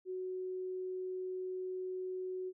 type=tone; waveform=sine; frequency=370.5 Hz; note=F#4; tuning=2 cents sharp; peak=-37 dBFS; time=0.05-2.53 s; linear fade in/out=50 ms; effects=none